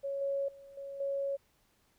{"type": "tone with level steps", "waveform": "sine", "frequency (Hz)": 554.4, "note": "C#5", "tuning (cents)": 0, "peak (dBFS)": [-33, -30, -50, -40, -31], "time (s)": [0.03, 1.37], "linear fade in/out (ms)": 20, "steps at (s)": [0.21, 0.48, 0.77, 1], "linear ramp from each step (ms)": 5, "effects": ["pink hiss -71 dBFS RMS until 1.98 s"]}